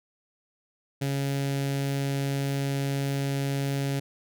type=tone with notch filter; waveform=sawtooth; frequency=138.59 Hz; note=C#3; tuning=in tune; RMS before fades=-28 dBFS; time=1.01-4 s; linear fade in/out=10 ms; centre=1100 Hz; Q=1.3; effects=none